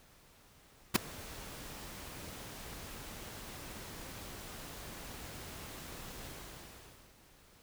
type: noise with ADSR envelope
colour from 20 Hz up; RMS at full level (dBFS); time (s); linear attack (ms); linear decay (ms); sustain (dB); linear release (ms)
pink; -23; 0.94-7.15; 20; 5; -24; 880
effects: pink hiss -62 dBFS RMS until 7.62 s